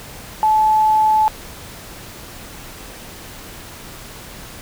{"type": "tone", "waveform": "sine", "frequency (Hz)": 865, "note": "A5", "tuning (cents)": -30, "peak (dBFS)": -11, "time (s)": [0.43, 1.28], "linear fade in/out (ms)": 0, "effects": ["pink hiss -36 dBFS RMS until 4.61 s"]}